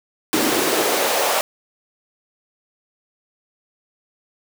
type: noise with high-pass filter sweep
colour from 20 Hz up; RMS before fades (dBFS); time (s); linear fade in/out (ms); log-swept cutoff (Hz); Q
pink; -19; 0.33-1.41; 0; 280 to 660; 2.3
effects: none